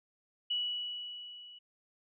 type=tone with level ramp; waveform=sine; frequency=2940 Hz; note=F#7; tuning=12 cents flat; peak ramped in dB=-29 to -50 dBFS; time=0.5-1.59 s; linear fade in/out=10 ms; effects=none